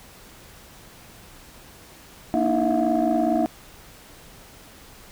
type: tone cluster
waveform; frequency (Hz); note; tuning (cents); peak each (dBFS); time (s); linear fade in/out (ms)
sine; 234.4 / 299.1 / 323.6 / 657 / 714; A#3 / D4 / E4 / E5 / F5; +10 / +32 / -32 / -6 / +38; -24; 2.34-3.46; 0
effects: tanh soft clip ceiling -12 dBFS + pink hiss -47 dBFS RMS until 5.11 s